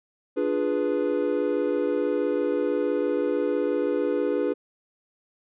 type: chord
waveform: triangle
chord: D diminished seventh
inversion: none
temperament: equal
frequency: 293.7 / 349.2 / 415.3 / 493.9 Hz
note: D4 / F4 / Ab4 / Cb5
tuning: 0 / 0 / 0 / 0 cents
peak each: -26 / -28 / -25 / -25 dBFS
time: 0.36-4.54 s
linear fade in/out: 20 ms
effects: resampled to 8000 Hz